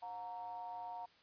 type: ring-modulated tone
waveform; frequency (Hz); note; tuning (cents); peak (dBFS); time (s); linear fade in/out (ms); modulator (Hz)
triangle; 103.2; G#2; -10; -38; 0.02-1.06; 10; 824
effects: white hiss -67 dBFS RMS until 1.22 s + resampled to 11025 Hz